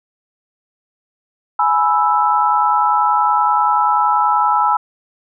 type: chord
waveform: sine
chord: E major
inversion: first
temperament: equal with one note detuned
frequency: 837.4 / 987.8 / 1318.5 Hz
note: G#5 / B5 / E6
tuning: +14 / 0 / 0 cents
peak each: -16 dBFS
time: 1.59-4.77 s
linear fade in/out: 5 ms
effects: none